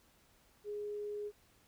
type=tone; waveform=sine; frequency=415.3 Hz; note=G#4; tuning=in tune; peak=-38 dBFS; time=0.64-1.32 s; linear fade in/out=50 ms; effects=pink hiss -68 dBFS RMS until 1.67 s